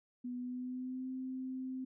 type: tone with pitch glide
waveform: sine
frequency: 246.9 to 259.3 Hz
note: B3 to C4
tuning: 0 to -15 cents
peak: -38 dBFS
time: 0.24-1.85 s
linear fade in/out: 10 ms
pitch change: +85 cents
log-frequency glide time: 0.36-1.09 s
effects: none